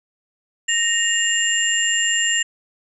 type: tone cluster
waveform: sine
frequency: 1855 / 2819 / 7300 Hz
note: A#6 / F7 / A#8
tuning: -9 / +16 / -37 cents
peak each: -21 dBFS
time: 0.68-2.43 s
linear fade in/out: 10 ms
effects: none

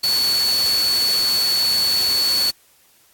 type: tone in noise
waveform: sine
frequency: 4435 Hz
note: C#8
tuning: in tune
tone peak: -16 dBFS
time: 0.03-2.51 s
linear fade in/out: 10 ms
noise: white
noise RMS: -26 dBFS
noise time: 0.03-2.51 s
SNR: +7 dB
effects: white hiss -55 dBFS RMS until 3.13 s + AAC 64 kbps

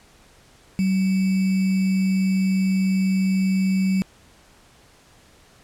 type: tone with sample-and-hold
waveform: sine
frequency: 190 Hz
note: F#3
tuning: 46 cents sharp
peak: -17 dBFS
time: 0.79-4.02 s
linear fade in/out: 0 ms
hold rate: 2450 Hz
effects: pink hiss -53 dBFS RMS until 5.63 s + low-pass 10000 Hz 12 dB/octave

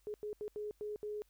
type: tone bursts at uneven times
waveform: sine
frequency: 420 Hz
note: G#4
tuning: 19 cents sharp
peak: -38 dBFS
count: 6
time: 0.07-0.14 / 0.23-0.33 / 0.41-0.48 / 0.56-0.71 / 0.81-0.96 / 1.03-1.22 s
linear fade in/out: 0 ms
effects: added 50 Hz sine -70 dBFS peak until 1.29 s + white hiss -75 dBFS RMS until 1.29 s

